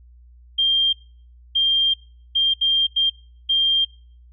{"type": "tone bursts at uneven times", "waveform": "sine", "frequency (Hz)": 3190, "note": "G7", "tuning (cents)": 30, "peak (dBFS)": -15, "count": 6, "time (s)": [[0.58, 0.93], [1.55, 1.94], [2.35, 2.54], [2.61, 2.87], [2.96, 3.1], [3.49, 3.85]], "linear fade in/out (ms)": 10, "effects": ["noise-tail reverb RT60 0.5 s tail -23 dB re dry", "added 60 Hz sine -45 dBFS peak until 4.32 s"]}